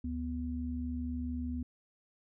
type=tone pair together; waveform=sine; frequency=74.11 / 246.9 Hz; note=D2 / B3; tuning=+16 / 0 cents; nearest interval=octave + major sixth; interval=2084 cents; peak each=-37 / -36 dBFS; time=0.04-1.63 s; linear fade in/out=5 ms; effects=none